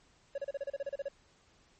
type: tone bursts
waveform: triangle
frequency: 558 Hz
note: C#5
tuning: 11 cents sharp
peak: -31 dBFS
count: 12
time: 0.35-1.085 s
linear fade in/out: 5 ms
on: 31 ms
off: 33 ms
effects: pink hiss -66 dBFS RMS until 1.79 s + MP3 32 kbps